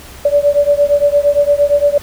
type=beating tone pair; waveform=sine; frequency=574 / 582.7 Hz; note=D5 / D5; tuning=-40 / -14 cents; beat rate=8.7 Hz; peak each=-11 / -12 dBFS; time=0.25-1.98 s; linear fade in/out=5 ms; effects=added 68 Hz sine -37 dBFS peak until 2.02 s + pink hiss -36 dBFS RMS until 2.02 s